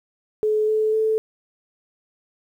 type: tone with pitch steps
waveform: sine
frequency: 428.8 / 433.5 / 438.3 Hz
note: A4 / A4 / A4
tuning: -45 / -26 / -7 cents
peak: -17 dBFS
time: 0.43-1.18 s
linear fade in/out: 0 ms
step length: 250 ms
effects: 9-bit